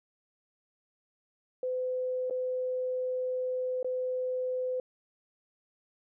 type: tone with dropouts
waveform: sine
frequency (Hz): 508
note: B4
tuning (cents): +49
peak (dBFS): -29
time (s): 1.63-4.8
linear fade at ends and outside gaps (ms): 2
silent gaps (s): 2.299-2.308 / 3.829-3.845
effects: none